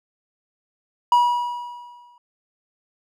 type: tone with exponential decay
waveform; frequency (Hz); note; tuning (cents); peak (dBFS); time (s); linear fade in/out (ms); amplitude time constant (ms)
triangle; 967; B5; -37; -9; 1.12-2.18; 2; 230
effects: none